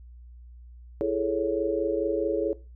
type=chord; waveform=sine; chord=A major seventh; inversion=second; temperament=equal with one note detuned; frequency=333.1 / 415.3 / 440 / 554.4 Hz; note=E4 / G#4 / A4 / C#5; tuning=+18 / 0 / 0 / 0 cents; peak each=-29 dBFS; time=1.01-2.53 s; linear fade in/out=0 ms; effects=noise-tail reverb RT60 0.3 s tail -18 dB re dry + added 60 Hz sine -44 dBFS peak until 2.75 s